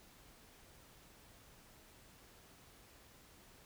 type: silence
effects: pink hiss -62 dBFS RMS until 3.65 s